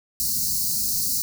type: band-stop noise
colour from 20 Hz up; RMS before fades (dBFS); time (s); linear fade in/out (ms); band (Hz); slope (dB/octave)
white; -24; 0.2-1.22; 0; 260 to 4200; 96
effects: none